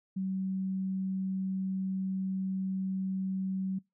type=tone; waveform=sine; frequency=190 Hz; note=F#3; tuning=46 cents sharp; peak=-30 dBFS; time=0.16-3.79 s; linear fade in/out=10 ms; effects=noise-tail reverb RT60 0.2 s tail -24 dB re dry